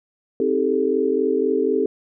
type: chord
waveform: sine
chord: A half-diminished seventh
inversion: first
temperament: just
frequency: 264 / 316.8 / 396 / 440 Hz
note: C4 / Eb4 / G4 / A4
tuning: +16 / +31 / +18 / 0 cents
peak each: -24 / -26 / -21 / -21 dBFS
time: 0.4-1.86 s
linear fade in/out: 2 ms
effects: none